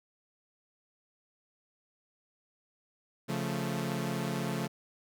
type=chord; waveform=sawtooth; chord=Db augmented; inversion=none; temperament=equal; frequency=138.59 / 174.61 / 220 Hz; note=Db3 / F3 / A3; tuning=0 / 0 / 0 cents; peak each=-32 dBFS; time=3.28-4.68 s; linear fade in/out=20 ms; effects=none